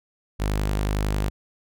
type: tone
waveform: sawtooth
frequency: 51 Hz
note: G#1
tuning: 31 cents flat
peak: -18 dBFS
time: 0.39-1.3 s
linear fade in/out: 20 ms
effects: none